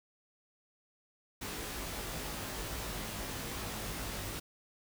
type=noise with comb filter; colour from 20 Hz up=pink; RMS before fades=-40 dBFS; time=1.41-4.4 s; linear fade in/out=10 ms; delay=19 ms; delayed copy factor=+0.9; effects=none